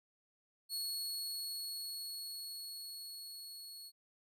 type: tone with level ramp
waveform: sawtooth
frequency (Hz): 4354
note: C#8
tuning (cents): -32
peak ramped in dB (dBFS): -34 to -46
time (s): 0.69-3.92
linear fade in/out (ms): 50
effects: none